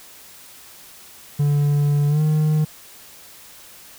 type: tone with pitch glide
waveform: triangle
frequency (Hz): 145 to 153.62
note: D3 to D#3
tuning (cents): -22 to -22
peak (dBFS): -13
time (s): 1.39-2.65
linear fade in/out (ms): 10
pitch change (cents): +100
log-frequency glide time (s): 2.08-2.21
effects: white hiss -44 dBFS RMS until 3.98 s